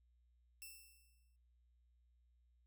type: tone with exponential decay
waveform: 5% pulse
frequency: 2677 Hz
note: E7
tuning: 26 cents sharp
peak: -40 dBFS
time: 0.62-1.36 s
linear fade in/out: 0 ms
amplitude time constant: 160 ms
effects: noise-tail reverb RT60 0.9 s tail -24 dB re dry + added 60 Hz sine -70 dBFS peak until 2.66 s